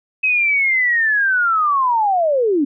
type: linear sweep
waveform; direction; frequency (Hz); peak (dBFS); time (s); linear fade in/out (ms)
sine; down; 2563 to 265.1; -13; 0.23-2.65; 10
effects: none